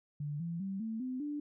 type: tone with pitch steps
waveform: sine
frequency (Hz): 146.83 / 168.66 / 193.74 / 222.6 / 255.6 / 293.7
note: D3 / E3 / G3 / A3 / C4 / D4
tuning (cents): 0 / +40 / -20 / +20 / -40 / 0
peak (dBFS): -35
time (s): 0.2-1.4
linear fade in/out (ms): 5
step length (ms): 200
effects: none